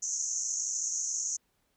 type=band-pass noise; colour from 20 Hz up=white; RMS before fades=-33 dBFS; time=0.02-1.37 s; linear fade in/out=10 ms; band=6000 to 6900 Hz; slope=96 dB/octave; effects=pink hiss -74 dBFS RMS until 1.76 s